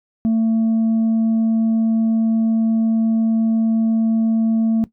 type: tone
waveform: sine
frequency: 224.3 Hz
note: A3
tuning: 34 cents sharp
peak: -11 dBFS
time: 0.25-4.84 s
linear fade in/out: 0 ms
effects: noise-tail reverb RT60 0.1 s tail -17 dB re dry + tanh soft clip ceiling -13 dBFS